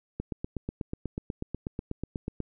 click train, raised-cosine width 3 ms, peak -19 dBFS, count 19, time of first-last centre 0.2-2.403 s, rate 8.17 Hz, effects none

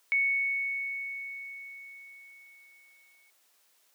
sine tone with exponential decay, 2217 Hz, C#7, in tune, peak -22 dBFS, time 0.12-3.3 s, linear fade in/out 0 ms, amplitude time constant 690 ms, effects white hiss -67 dBFS RMS until 3.94 s + high-pass 400 Hz 12 dB/octave

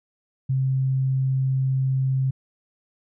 sine tone, 132.5 Hz, C3, 22 cents sharp, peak -19 dBFS, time 0.49-2.31 s, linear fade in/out 10 ms, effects none

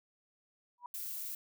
sine tone with exponential growth, 972 Hz, B5, 28 cents flat, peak -37 dBFS, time 0.78-0.86 s, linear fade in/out 2 ms, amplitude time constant 16 ms
violet noise, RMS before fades -41 dBFS, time 0.94-1.35 s, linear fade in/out 2 ms
effects none

